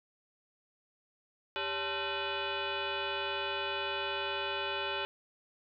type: tone with frequency modulation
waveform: sine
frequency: 1047 Hz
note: C6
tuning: 1 cent sharp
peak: -32 dBFS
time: 1.56-5.05 s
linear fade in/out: 0 ms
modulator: 481 Hz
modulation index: 5
effects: none